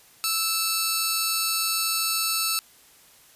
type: tone pair together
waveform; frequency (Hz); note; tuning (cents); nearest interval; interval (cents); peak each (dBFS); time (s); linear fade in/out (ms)
10% pulse; 1318.5 / 4453; E6 / C#8; 0 / +7; octave + major sixth; 2107; -18; 0.24-2.59; 0
effects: white hiss -54 dBFS RMS until 3.35 s + resampled to 32000 Hz